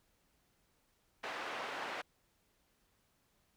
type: band-pass noise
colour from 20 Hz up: pink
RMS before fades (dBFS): -42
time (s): 1.23-2.02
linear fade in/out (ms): 10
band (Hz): 590 to 2500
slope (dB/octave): 12
effects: pink hiss -75 dBFS RMS until 3.56 s